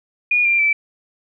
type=tone with pitch steps; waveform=sine; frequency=2442 / 2381 / 2321 Hz; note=D#7 / D7 / D7; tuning=-33 / +23 / -21 cents; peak=-13 dBFS; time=0.31-0.73 s; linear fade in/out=5 ms; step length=140 ms; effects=none